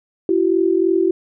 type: tone pair together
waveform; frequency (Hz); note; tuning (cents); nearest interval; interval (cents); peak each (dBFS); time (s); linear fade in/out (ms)
sine; 336.8 / 380; E4 / F#4; +37 / +46; major second; 209; -16; 0.29-1.11; 2
effects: none